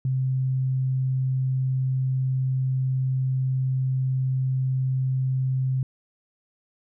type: tone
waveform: sine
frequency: 130.81 Hz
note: C3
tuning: in tune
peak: -21 dBFS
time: 0.05-5.83 s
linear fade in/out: 2 ms
effects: none